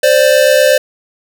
square tone pair together, 522 / 590.1 Hz, C5 / D5, -4 / +8 cents, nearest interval major second, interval 212 cents, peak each -10 dBFS, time 0.03-0.78 s, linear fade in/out 5 ms, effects none

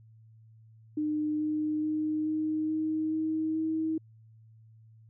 sine tone with pitch steps, 303.2 / 305.7 / 308.1 / 310.6 / 313.2 / 315.7 / 318.3 Hz, D#4 / D#4 / D#4 / D#4 / D#4 / D#4 / D#4, -45 / -30 / -17 / -3 / +11 / +25 / +39 cents, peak -27 dBFS, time 0.97-3.98 s, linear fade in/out 5 ms, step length 430 ms, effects added 111 Hz sine -53 dBFS peak until 5.09 s

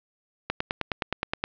click train, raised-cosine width 0.3 ms, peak -9 dBFS, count 10, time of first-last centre 0.5-1.439 s, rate 9.58 Hz, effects low-pass 4000 Hz 12 dB/octave

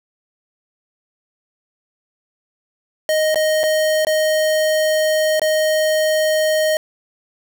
square tone with dropouts, 622.3 Hz, D#5, in tune, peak -15 dBFS, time 3.09-6.77 s, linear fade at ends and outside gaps 1 ms, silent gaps 3.345-3.357 / 3.633-3.637 / 4.049-4.069 / 5.396-5.417 s, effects none

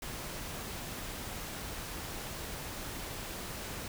pink noise, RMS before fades -41 dBFS, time 0.02-3.88 s, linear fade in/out 2 ms, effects none

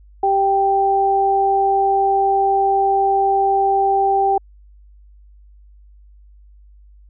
sine tone pair together, 392 / 784 Hz, G4 / G5, 0 / 0 cents, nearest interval octave, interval 1200 cents, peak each -19 / -14 dBFS, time 0.23-4.38 s, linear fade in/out 5 ms, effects added 50 Hz sine -43 dBFS peak until 7.09 s

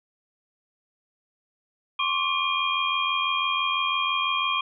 sine tone cluster, 1062 / 1148 / 2421 / 3224 Hz, C6 / D6 / D#7 / G7, +25 / -40 / -48 / +48 cents, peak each -28 dBFS, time 1.99-4.61 s, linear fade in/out 5 ms, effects none

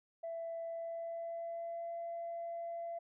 sine tone with pitch glide, 665 to 678.2 Hz, E5 to E5, +15 to +49 cents, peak -38 dBFS, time 0.23-2.99 s, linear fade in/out 10 ms, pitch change +34 cents, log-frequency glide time 0.63-1.93 s, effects tanh soft clip ceiling -35 dBFS

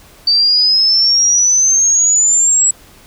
sine exponential sweep, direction up, 4600 to 7790 Hz, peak -8 dBFS, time 0.27-2.71 s, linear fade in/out 5 ms, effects pink hiss -43 dBFS RMS until 3.06 s

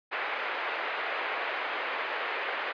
white band-pass noise, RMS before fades -33 dBFS, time 0.11-2.73 s, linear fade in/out 20 ms, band 420 to 2400 Hz, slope 24 dB/octave, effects resampled to 11025 Hz

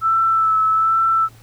sine tone with vibrato, 1318.5 Hz, E6, in tune, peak -13 dBFS, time 0.01-1.29 s, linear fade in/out 50 ms, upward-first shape sine, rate 1.2 Hz, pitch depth 23 cents each way, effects added 113 Hz sine -45 dBFS peak until 1.42 s + pink hiss -50 dBFS RMS until 1.42 s

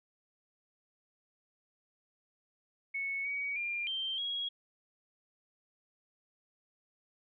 sine tone with pitch steps, 2208 / 2257 / 2396 / 3141 / 3306 Hz, C#7 / C#7 / D7 / G7 / G#7, -7 / +31 / +34 / +3 / -9 cents, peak -33 dBFS, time 2.94-4.49 s, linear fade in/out 10 ms, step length 310 ms, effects none

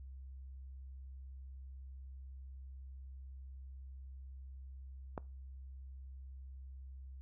click, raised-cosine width 1 ms, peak -25 dBFS, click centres 5.178 s, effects noise-tail reverb RT60 0.3 s tail -23 dB re dry + added 66 Hz sine -47 dBFS peak until 7.21 s

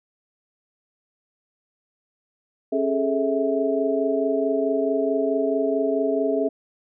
sine tone cluster, 272.6 / 413.5 / 438.1 / 652 Hz, C#4 / G#4 / A4 / E5, -29 / -8 / -7 / -19 cents, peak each -25 dBFS, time 2.72-6.49 s, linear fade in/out 10 ms, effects none

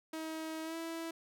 sawtooth tone with pitch glide, 318.4 to 329.1 Hz, D#4 to E4, +40 to -3 cents, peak -35 dBFS, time 0.13-1.11 s, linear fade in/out 5 ms, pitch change +57 cents, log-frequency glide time 0.63-0.76 s, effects none

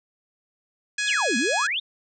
harmonic tone, 836 Hz, G#5, 11 cents sharp, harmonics 2 / 3 / 4 / 5 / 6 / 7 / 8 / 9 / 10, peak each -26 / -29 / -34 / -35 / -37 / -37 / -37 / -37 / -40 dBFS, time 0.98-1.67 s, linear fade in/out 5 ms
sine exponential two-way sweep, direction down then up, 3797 to 212.3 to 3797 Hz, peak -23 dBFS, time 1.07-1.8 s, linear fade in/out 10 ms, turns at 1.37 s
effects none

